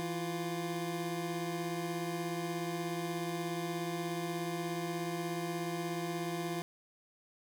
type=tone pair together; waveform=25% pulse; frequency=166.7 / 350.1 Hz; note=E3 / F4; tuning=+20 / +4 cents; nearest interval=octave + minor second; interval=1284 cents; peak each=-34 / -34 dBFS; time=0-6.62 s; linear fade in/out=0 ms; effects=none